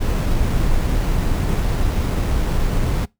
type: noise with sample-and-hold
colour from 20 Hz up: brown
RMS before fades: -18 dBFS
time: 0-3.06 s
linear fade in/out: 20 ms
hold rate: 8820 Hz
effects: noise-tail reverb RT60 0.2 s tail -23 dB re dry